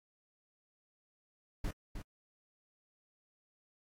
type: noise with echo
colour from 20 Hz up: brown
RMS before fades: -35 dBFS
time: 1.64-1.71 s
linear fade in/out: 5 ms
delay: 310 ms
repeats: 1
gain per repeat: -7 dB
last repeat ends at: 2.02 s
effects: AAC 48 kbps